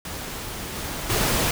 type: noise with level steps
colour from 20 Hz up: pink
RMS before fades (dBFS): -33 / -31 / -22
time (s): 0.05-1.51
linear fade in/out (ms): 2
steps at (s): 0.74 / 1.09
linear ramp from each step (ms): 20
effects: none